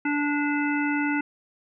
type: harmonic tone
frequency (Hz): 291.5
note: D4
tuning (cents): -13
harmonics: 1 / 3 / 5 / 7 / 9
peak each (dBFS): -24 / -32 / -30 / -32 / -35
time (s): 0.05-1.21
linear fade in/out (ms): 5
effects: none